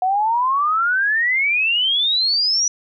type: exponential sweep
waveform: sine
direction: up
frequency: 726 to 5920 Hz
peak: -15 dBFS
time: 0.02-2.68 s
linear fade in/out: 2 ms
effects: none